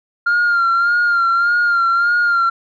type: tone with vibrato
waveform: sine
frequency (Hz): 1396.9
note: F6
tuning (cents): 0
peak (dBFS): -10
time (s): 0.26-2.5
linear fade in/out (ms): 10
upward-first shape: sine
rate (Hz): 1.7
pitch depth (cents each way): 43
effects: tanh soft clip ceiling -10 dBFS